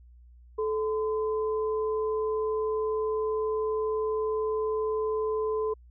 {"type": "tone pair together", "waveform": "sine", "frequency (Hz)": [433.7, 1022], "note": ["A4", "C6"], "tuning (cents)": [-25, -41], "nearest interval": "octave + minor third", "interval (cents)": 1484, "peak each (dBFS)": [-26, -35], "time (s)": [0.58, 5.74], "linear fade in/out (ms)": 10, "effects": ["added 60 Hz sine -50 dBFS peak until 5.9 s"]}